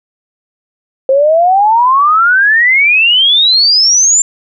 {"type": "exponential sweep", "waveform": "sine", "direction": "up", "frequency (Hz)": [523.3, 7330], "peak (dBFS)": -5, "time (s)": [1.09, 4.22], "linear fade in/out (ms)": 2, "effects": []}